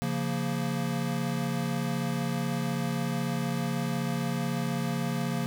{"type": "chord", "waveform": "square", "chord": "Bb minor", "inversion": "first", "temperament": "equal", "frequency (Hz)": [138.59, 174.61, 233.1], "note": ["Db3", "F3", "Bb3"], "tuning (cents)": [0, 0, 0], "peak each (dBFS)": -33, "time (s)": [0.02, 5.46], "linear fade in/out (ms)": 0, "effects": []}